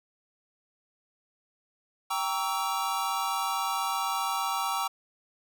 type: chord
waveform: square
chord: G diminished seventh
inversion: none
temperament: equal with one note detuned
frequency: 784 / 932.3 / 1132.7 / 1318.5 Hz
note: G5 / Bb5 / Db6 / Fb6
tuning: 0 / 0 / +37 / 0 cents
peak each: -34 dBFS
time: 2.1-4.88 s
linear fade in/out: 10 ms
effects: none